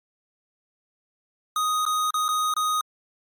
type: tone with dropouts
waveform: square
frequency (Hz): 1247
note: D#6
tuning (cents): +3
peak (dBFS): -22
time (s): 1.56-2.81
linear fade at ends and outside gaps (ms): 2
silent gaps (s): 1.853-1.863 / 2.106-2.141 / 2.282-2.288 / 2.539-2.565
effects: MP3 64 kbps